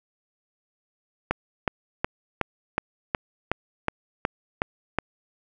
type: click train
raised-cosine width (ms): 0.5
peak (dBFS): -7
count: 11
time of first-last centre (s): 1.31-4.986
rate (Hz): 2.72
effects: none